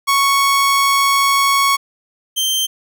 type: tone pair in turn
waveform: sawtooth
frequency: 1108.7 / 3136 Hz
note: C#6 / G7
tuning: 0 / 0 cents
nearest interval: octave + tritone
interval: 1800 cents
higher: second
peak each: -8 / -12 dBFS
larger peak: first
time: 0.07-1.77 / 2.36-2.67 s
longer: first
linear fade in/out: 20 ms
effects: none